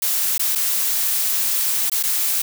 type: noise with dropouts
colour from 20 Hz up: blue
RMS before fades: -20 dBFS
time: 0.02-2.42 s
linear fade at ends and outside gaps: 5 ms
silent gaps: 0.379-0.394 / 0.552-0.556 / 1.898-1.917 / 2.028-2.035 s
effects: none